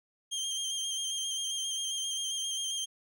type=tone with vibrato; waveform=25% pulse; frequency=3182 Hz; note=G7; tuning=25 cents sharp; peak=-28 dBFS; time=0.31-2.86 s; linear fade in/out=20 ms; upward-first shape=square; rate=7.5 Hz; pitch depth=20 cents each way; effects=none